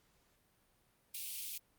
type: high-pass noise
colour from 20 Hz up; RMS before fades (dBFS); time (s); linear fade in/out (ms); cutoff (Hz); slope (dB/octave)
white; -43; 1.14-1.58; 5; 2400; 48
effects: pink hiss -73 dBFS RMS until 1.78 s + Opus 48 kbps